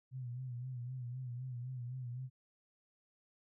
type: tone with vibrato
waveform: sine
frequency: 125.1 Hz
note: B2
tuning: 23 cents sharp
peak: -40 dBFS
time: 0.11-2.3 s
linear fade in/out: 50 ms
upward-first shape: sine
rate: 3.9 Hz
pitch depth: 74 cents each way
effects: none